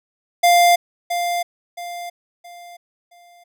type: tone with echo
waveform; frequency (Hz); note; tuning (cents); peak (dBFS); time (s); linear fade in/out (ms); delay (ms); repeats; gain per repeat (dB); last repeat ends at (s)
square; 698.5; F5; 0; -11; 0.43-0.76; 10; 670; 4; -9; 3.44
effects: none